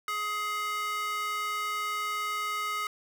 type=tone with high-pass filter; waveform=square; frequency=419.7 Hz; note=G#4; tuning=18 cents sharp; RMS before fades=-32 dBFS; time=0.08-2.87 s; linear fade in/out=2 ms; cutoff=1500 Hz; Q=7.6; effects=none